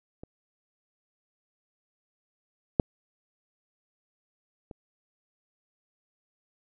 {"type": "clicks", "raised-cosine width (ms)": 2, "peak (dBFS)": [-28, -6, -28], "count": 3, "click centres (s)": [0.235, 2.798, 4.712], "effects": []}